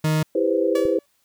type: tone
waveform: 40% pulse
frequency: 155.56 Hz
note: D#3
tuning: in tune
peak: -17 dBFS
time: 0.04-0.23 s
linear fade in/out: 5 ms
type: chord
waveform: sine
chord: C major seventh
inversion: first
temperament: equal with one note detuned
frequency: 329.6 / 398.8 / 493.9 / 523.3 Hz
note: E4 / G4 / B4 / C5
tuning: 0 / +30 / 0 / 0 cents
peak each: -23 dBFS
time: 0.35-0.99 s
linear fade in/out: 5 ms
type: tone with exponential decay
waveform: sawtooth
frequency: 572 Hz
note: D5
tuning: 46 cents flat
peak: -21 dBFS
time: 0.75-1.06 s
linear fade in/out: 5 ms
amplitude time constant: 66 ms
type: click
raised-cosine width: 5 ms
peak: -24 dBFS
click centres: 0.853 s
effects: white hiss -66 dBFS RMS until 1.24 s